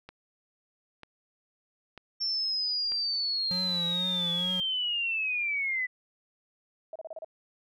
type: click train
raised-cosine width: 0.3 ms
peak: -28 dBFS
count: 4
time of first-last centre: 0.09-2.92 s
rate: 1.06 Hz
type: linear sweep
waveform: sine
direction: down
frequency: 5420 to 1975.5 Hz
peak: -27 dBFS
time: 2.2-5.87 s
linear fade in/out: 20 ms
type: tone with vibrato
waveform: square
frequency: 178.2 Hz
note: F3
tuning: 35 cents sharp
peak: -35 dBFS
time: 3.51-4.6 s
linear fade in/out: 0 ms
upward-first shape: triangle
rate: 2.2 Hz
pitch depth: 67 cents each way
type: tone bursts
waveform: sine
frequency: 641 Hz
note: E5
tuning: 49 cents flat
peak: -36 dBFS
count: 6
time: 6.93-7.246 s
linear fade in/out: 2 ms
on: 26 ms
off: 32 ms
effects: none